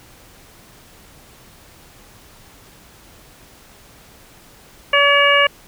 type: harmonic tone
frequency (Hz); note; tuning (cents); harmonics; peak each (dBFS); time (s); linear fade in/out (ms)
569; C#5; +45; 1 / 2 / 3 / 4 / 5; -17 / -17 / -17 / -17 / -17; 4.93-5.47; 5
effects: pink hiss -46 dBFS RMS until 5.67 s